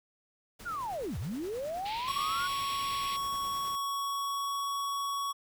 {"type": "noise with tremolo", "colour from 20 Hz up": "pink", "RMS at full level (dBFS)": -48, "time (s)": [0.59, 3.76], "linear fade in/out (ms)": 10, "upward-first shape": "sine", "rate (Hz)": 9.5, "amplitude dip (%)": 35}
{"type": "linear two-way sweep", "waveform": "sine", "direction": "down then up", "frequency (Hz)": [1480, 68, 1480], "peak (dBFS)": -33, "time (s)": [0.65, 2.48], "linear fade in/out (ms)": 20, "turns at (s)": 1.18}
{"type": "band-pass noise", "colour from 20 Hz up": "pink", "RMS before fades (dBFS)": -42, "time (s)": [1.85, 3.17], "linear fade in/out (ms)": 10, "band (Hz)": [2100, 4500], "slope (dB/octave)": 48}
{"type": "tone with pitch glide", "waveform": "square", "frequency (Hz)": [1108.7, 1119], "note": ["C#6", "C#6"], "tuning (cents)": [0, 16], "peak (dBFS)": -32, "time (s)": [2.07, 5.33], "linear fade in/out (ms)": 20, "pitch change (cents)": 16, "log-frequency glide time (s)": [2.72, 4.64]}
{"effects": []}